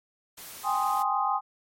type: noise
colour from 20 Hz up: white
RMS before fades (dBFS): -43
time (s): 0.37-1.03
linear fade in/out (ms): 10
type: chord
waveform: sine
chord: Ab major seventh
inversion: third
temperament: equal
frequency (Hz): 784 / 830.6 / 1046.5 / 1244.5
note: G5 / Ab5 / C6 / Eb6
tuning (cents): 0 / 0 / 0 / 0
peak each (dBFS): -29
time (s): 0.63-1.41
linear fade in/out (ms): 50
effects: MP3 64 kbps